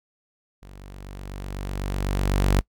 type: tone with level ramp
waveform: sawtooth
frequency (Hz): 48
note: G1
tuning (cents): -36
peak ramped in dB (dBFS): -39 to -12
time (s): 0.62-2.61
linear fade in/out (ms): 10
effects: noise-tail reverb RT60 0.1 s tail -24 dB re dry